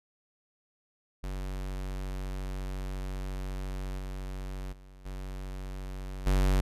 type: tone with level steps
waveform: square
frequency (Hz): 47.2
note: F#1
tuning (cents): +35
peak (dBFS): -34 / -36 / -50 / -37 / -23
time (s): 1.23-6.61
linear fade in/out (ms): 10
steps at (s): 3.98 / 4.72 / 5.05 / 6.26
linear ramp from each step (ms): 10
effects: resampled to 32000 Hz